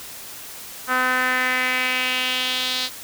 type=tone with band-pass filter sweep; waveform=sawtooth; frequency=254.6 Hz; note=C4; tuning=47 cents flat; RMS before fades=-22 dBFS; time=0.87-2.9 s; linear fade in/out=50 ms; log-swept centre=1400 to 4100 Hz; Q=3.1; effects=white hiss -37 dBFS RMS until 3.03 s